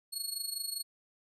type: tone with amplitude modulation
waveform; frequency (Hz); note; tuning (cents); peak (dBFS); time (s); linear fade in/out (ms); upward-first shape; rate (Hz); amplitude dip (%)
20% pulse; 4342; C#8; -37; -26; 0.12-0.83; 20; sine; 25; 75
effects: resampled to 32000 Hz